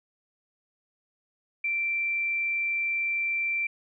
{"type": "tone", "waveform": "sine", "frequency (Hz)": 2349, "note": "D7", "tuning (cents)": 0, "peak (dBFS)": -25, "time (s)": [1.64, 3.67], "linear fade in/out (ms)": 5, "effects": []}